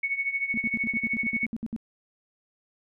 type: tone with tremolo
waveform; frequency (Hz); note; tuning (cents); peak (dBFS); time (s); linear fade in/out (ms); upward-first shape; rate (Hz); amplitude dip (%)
sine; 2217; C#7; 0; -22; 0.03-1.46; 5; triangle; 13; 85
type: tone bursts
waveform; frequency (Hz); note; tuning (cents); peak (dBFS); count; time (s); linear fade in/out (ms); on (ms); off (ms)
sine; 227.2; A#3; -44; -28; 13; 0.54-1.763; 0; 35; 64
effects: none